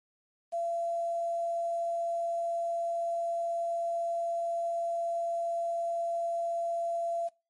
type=tone with quantisation; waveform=sine; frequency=679 Hz; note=F5; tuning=49 cents flat; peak=-29 dBFS; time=0.52-7.29 s; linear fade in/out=20 ms; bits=9; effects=noise-tail reverb RT60 0.3 s tail -23 dB re dry + MP3 48 kbps